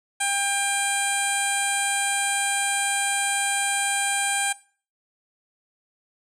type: tone with low-pass filter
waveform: 15% pulse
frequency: 798 Hz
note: G5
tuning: 31 cents sharp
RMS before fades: -24 dBFS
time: 0.2-4.53 s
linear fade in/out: 10 ms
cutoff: 9400 Hz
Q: 8.3
effects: noise-tail reverb RT60 0.4 s tail -19 dB re dry